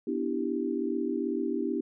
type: chord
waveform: sine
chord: E minor seventh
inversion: second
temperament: equal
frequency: 246.9 / 293.7 / 329.6 / 392 Hz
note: B3 / D4 / E4 / G4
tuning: 0 / 0 / 0 / 0 cents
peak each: -33 dBFS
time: 0.07-1.81 s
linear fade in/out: 5 ms
effects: none